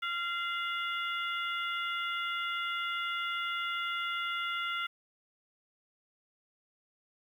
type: harmonic tone with a mistuned harmonic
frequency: 690 Hz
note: F5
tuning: 21 cents flat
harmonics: 2 / 3 / 4 / 5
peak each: -34 / -38 / -40 / -42 dBFS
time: 0.02-4.87 s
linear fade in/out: 10 ms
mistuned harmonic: 4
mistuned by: +51 cents
effects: 10-bit